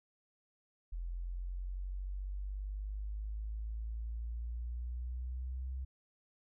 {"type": "exponential sweep", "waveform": "sine", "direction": "up", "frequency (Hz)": [42.73, 65.41], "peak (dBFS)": -37, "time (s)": [0.92, 5.85], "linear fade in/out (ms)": 10, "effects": []}